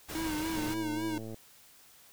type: noise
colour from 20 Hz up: pink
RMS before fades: -40 dBFS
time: 0.08-0.75 s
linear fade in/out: 20 ms
type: tone with vibrato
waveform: square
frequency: 314.4 Hz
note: D#4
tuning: 18 cents sharp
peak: -33 dBFS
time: 0.15-1.18 s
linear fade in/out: 2 ms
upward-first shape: sine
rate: 3.6 Hz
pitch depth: 64 cents each way
type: click train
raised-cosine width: 2 ms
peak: -30 dBFS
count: 88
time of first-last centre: 0.56-1.344 s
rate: 111 Hz
effects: white hiss -58 dBFS RMS until 2.12 s